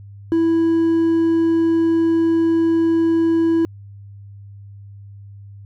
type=tone with hard clipping; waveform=triangle; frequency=329.6 Hz; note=E4; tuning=in tune; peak=-14 dBFS; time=0.32-3.65 s; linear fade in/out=0 ms; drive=5 dB; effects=added 100 Hz sine -36 dBFS peak until 5.65 s